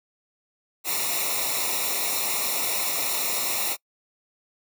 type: noise with comb filter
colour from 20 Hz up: white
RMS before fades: -26 dBFS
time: 0.84-3.77 s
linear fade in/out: 50 ms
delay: 0.63 ms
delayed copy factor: -0.85
effects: noise-tail reverb RT60 0.1 s tail -26 dB re dry